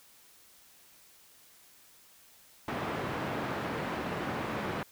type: band-pass noise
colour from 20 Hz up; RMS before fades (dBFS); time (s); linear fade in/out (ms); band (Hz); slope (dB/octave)
pink; -35; 2.68-4.83; 2; 150 to 1900; 12
effects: white hiss -59 dBFS RMS until 4.91 s